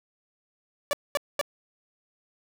sawtooth tone bursts, 577 Hz, D5, 31 cents flat, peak -19 dBFS, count 3, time 0.91-1.413 s, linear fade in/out 0 ms, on 21 ms, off 220 ms, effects 9-bit

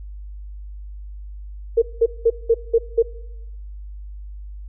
sine tone bursts, 460 Hz, A#4, 23 cents flat, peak -10 dBFS, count 6, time 1.77-3.026 s, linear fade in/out 10 ms, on 51 ms, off 190 ms, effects noise-tail reverb RT60 0.9 s tail -19 dB re dry + added 50 Hz sine -32 dBFS peak until 4.68 s

